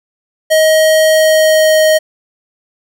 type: tone with pitch glide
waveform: square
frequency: 630 to 625.6 Hz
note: D#5 to D#5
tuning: +21 to +9 cents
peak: -7 dBFS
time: 0.5-1.99 s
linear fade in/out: 20 ms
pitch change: -12 cents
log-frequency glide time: 1.11-1.79 s
effects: none